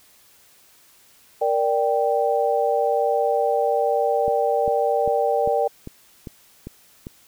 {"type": "chord", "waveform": "sine", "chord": "G minor", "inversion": "first", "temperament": "equal", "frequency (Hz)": [466.2, 587.3, 784], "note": ["Bb4", "D5", "G5"], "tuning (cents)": [0, 0, 0], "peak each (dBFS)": -22, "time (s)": [1.41, 5.68], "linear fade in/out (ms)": 10}
{"type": "click train", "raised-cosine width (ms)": 3, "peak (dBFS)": -20, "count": 8, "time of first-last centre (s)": [4.28, 7.069], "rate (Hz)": 2.51}
{"effects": ["white hiss -54 dBFS RMS until 7.27 s"]}